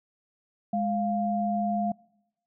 sine tone pair together, 207.7 / 698.6 Hz, G#3 / F5, 0 / 0 cents, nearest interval octave + major sixth, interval 2100 cents, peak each -27 dBFS, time 0.73-1.92 s, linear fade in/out 5 ms, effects noise-tail reverb RT60 0.9 s tail -25 dB re dry

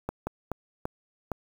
slowing click train, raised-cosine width 1 ms, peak -16 dBFS, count 5, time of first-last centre 0.09-1.317 s, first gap 180 ms, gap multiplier 1.37, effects 7-bit

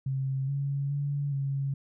sine tone with pitch steps, 134.1 / 139.8 / 142.7 / 137.9 Hz, C3 / C#3 / D3 / C#3, +43 / +15 / -49 / -9 cents, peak -27 dBFS, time 0.06-1.74 s, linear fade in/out 5 ms, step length 420 ms, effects none

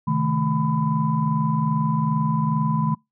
sine tone cluster, 134.1 / 156.5 / 218.6 / 1001 Hz, C3 / D#3 / A3 / B5, +43 / +10 / -11 / +23 cents, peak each -27 / -21 / -24 / -26 dBFS, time 0.07-2.95 s, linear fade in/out 10 ms, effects noise-tail reverb RT60 0.2 s tail -26 dB re dry + tanh soft clip ceiling -8 dBFS

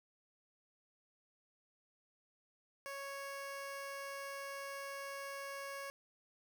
15% pulse tone, 554 Hz, C#5, 1 cent flat, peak -37 dBFS, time 2.86-5.9 s, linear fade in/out 0 ms, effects none

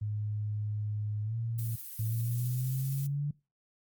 sine tone with pitch glide, 105.3 to 114.83 Hz, G#2 to A#2, +24 to -26 cents, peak -31 dBFS, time 0.01-1.76 s, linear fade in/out 10 ms, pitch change +150 cents, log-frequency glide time 1.23-1.36 s
violet noise with tremolo, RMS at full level -42 dBFS, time 1.58-3.07 s, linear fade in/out 10 ms, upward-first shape sine, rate 15 Hz, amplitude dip 25%
sine linear sweep, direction up, 110 to 146.83 Hz, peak -29 dBFS, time 1.99-3.31 s, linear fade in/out 5 ms
effects noise-tail reverb RT60 0.3 s tail -25 dB re dry + Opus 32 kbps

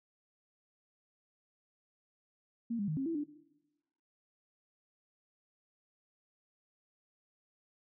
sine tone with pitch steps, 232.1 / 202.6 / 154.7 / 269.3 / 330.9 / 293.8 Hz, A#3 / G#3 / D#3 / C#4 / E4 / D4, -7 / -43 / -10 / -50 / +7 / +1 cents, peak -32 dBFS, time 2.7-3.24 s, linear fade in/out 10 ms, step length 90 ms, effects noise-tail reverb RT60 1.0 s tail -19 dB re dry

